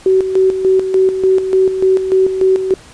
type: tone with tremolo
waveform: sine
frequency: 378.3 Hz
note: F#4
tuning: 38 cents sharp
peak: -7 dBFS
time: 0.06-2.74 s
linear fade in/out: 2 ms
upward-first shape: square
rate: 3.4 Hz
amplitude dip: 60%
effects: pink hiss -40 dBFS RMS until 2.93 s + resampled to 22050 Hz